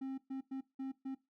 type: tone bursts at uneven times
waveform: triangle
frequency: 266.7 Hz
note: C4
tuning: 33 cents sharp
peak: -36 dBFS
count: 5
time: 0.01-0.18 / 0.3-0.41 / 0.51-0.61 / 0.79-0.92 / 1.05-1.15 s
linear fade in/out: 10 ms
effects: noise-tail reverb RT60 0.2 s tail -17 dB re dry